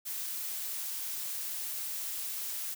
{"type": "noise", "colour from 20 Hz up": "blue", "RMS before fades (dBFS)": -37, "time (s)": [0.05, 2.75], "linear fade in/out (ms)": 20, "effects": []}